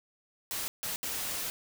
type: noise bursts at uneven times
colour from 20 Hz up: white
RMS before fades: -35 dBFS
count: 3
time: 0.51-0.68 / 0.83-0.96 / 1.03-1.5 s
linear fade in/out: 0 ms
effects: none